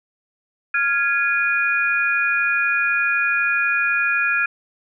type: tone cluster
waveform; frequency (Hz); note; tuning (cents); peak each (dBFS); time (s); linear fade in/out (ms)
sine; 1396 / 1664 / 2451; F6 / G#6 / D#7; -1 / +3 / -27; -21; 0.74-4.46; 5
effects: none